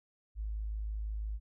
sine tone, 53 Hz, G#1, 36 cents sharp, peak -34 dBFS, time 0.35-1.4 s, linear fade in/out 50 ms, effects none

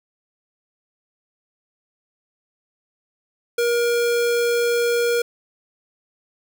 square tone, 474.4 Hz, A#4, 30 cents sharp, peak -18 dBFS, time 3.58-5.22 s, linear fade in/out 5 ms, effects none

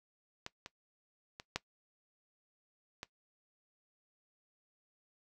clicks, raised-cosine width 0.2 ms, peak -23 / -27 / -28 / -16 / -24 dBFS, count 5, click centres 0.464 / 0.661 / 1.399 / 1.56 / 3.031 s, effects noise-tail reverb RT60 0.1 s tail -19 dB re dry

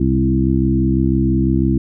harmonic tone with a mistuned harmonic, 66 Hz, C2, 16 cents sharp, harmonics 1 / 2 / 3 / 4 / 5, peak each -19 / -19 / -19 / -19 / -19 dBFS, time 0-1.78 s, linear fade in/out 5 ms, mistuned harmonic 2, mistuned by -25 cents, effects none

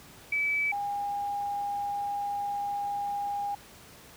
sine tone pair in turn, 2300 / 811.5 Hz, D7 / G#5, -37 / -40 cents, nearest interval octave + tritone, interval 1803 cents, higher first, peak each -25 / -29 dBFS, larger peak first, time 0.32-0.72 / 0.72-3.55 s, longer second, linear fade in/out 5 ms, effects pink hiss -51 dBFS RMS until 4.16 s + high-pass 60 Hz 12 dB/octave

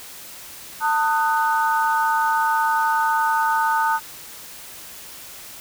sine chord, D# diminished, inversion second, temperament just, 896 / 1244.5 / 1493.4 Hz, A5 / D#6 / F#6, +31 / 0 / +16 cents, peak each -19 / -23 / -24 dBFS, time 0.8-4 s, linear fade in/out 50 ms, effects white hiss -39 dBFS RMS until 5.6 s

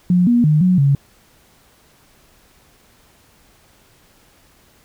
sine tone with pitch steps, 178.8 / 239.5 / 152.1 / 182.7 / 139.7 Hz, F3 / A#3 / D#3 / F#3 / C#3, +41 / +47 / -39 / -22 / +14 cents, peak -10 dBFS, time 0.1-0.95 s, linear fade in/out 2 ms, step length 170 ms, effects pink hiss -53 dBFS RMS until 4.84 s

